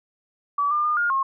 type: tone with pitch steps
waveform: sine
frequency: 1147 / 1199 / 1213 / 1419 / 1078 Hz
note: D6 / D6 / D#6 / F6 / C#6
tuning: -41 / +36 / -44 / +27 / -49 cents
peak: -19 dBFS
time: 0.58-1.23 s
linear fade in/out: 5 ms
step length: 130 ms
effects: none

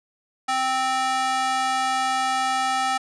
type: tone with high-pass filter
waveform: square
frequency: 261.1 Hz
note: C4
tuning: 3 cents flat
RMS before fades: -23 dBFS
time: 0.48-2.98 s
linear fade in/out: 10 ms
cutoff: 930 Hz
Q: 2.2
effects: resampled to 22050 Hz

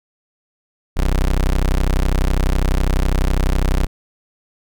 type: tone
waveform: 30% pulse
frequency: 32 Hz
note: C1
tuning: 38 cents flat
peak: -11 dBFS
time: 0.96-3.87 s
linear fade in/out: 20 ms
effects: none

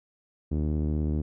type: tone with low-pass filter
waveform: sawtooth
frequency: 76 Hz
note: D#2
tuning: 40 cents flat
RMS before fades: -27 dBFS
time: 0.51-1.22 s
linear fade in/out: 10 ms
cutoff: 310 Hz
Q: 1.5
effects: none

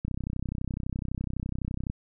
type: click train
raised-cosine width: 5 ms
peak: -19 dBFS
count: 60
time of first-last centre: 0.05-1.9 s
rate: 31.9 Hz
effects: none

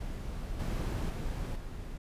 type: noise with level steps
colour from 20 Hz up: brown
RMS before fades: -38 / -32 / -35 / -41 dBFS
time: 0-1.98 s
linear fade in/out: 10 ms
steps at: 0.59 / 1.09 / 1.55 s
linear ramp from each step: 10 ms
effects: resampled to 32000 Hz

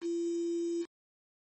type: tone with quantisation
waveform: sine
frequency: 340 Hz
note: F4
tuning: 46 cents flat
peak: -30 dBFS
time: 0.01-0.86 s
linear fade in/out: 50 ms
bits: 8
effects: MP3 32 kbps

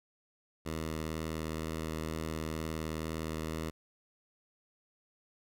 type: tone with vibrato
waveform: 10% pulse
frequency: 79.4 Hz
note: D#2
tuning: 36 cents sharp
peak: -27 dBFS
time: 0.65-3.71 s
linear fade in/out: 20 ms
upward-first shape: sine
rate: 2.1 Hz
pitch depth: 10 cents each way
effects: none

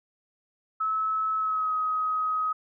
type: tone with pitch glide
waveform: sine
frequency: 1297 to 1263 Hz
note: E6 to D#6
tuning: -28 to +26 cents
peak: -24 dBFS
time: 0.8-2.53 s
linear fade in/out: 10 ms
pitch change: -46 cents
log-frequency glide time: 1.36-1.74 s
effects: none

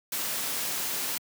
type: noise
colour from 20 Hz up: white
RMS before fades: -31 dBFS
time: 0.12-1.18 s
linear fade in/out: 5 ms
effects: high-pass 150 Hz 12 dB/octave

